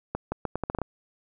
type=accelerating click train; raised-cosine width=1 ms; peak=-14 dBFS; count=9; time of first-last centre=0.15-0.817 s; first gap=170 ms; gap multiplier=0.78; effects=none